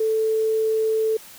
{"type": "tone", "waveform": "sine", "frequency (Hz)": 440, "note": "A4", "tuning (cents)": 0, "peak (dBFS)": -18, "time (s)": [0, 1.17], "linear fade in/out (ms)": 5, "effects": ["white hiss -44 dBFS RMS until 1.38 s"]}